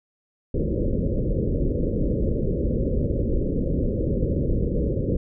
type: low-pass noise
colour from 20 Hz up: pink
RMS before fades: -23 dBFS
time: 0.54-5.17 s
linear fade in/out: 5 ms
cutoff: 560 Hz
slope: 96 dB/octave
effects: none